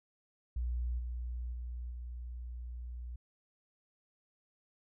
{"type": "tone with level steps", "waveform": "sine", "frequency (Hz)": 60.4, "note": "B1", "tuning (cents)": -38, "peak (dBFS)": [-32, -36, -38, -40], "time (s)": [0.56, 3.16], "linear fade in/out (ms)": 5, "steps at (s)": [0.98, 1.52, 1.9], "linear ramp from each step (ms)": 20, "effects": []}